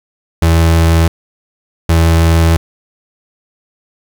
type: tone bursts at uneven times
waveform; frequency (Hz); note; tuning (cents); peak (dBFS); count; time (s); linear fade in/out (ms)
35% pulse; 82.41; E2; 0; -5; 2; 0.42-1.08 / 1.89-2.57; 5
effects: 7-bit